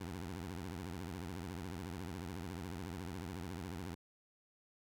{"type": "tone with vibrato", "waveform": "15% pulse", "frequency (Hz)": 88.5, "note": "F2", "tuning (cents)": 23, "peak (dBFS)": -36, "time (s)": [0, 3.95], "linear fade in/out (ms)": 10, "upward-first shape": "triangle", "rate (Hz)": 14, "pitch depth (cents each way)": 250, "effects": []}